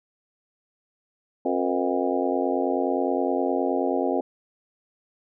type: harmonic tone with a mistuned harmonic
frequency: 89.5 Hz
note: F2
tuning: 43 cents sharp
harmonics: 3 / 4 / 5 / 6 / 7 / 8 / 9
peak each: -27 / -28 / -29 / -30 / -30 / -31 / -32 dBFS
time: 1.45-4.21 s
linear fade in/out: 5 ms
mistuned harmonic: 6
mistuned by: -96 cents
effects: none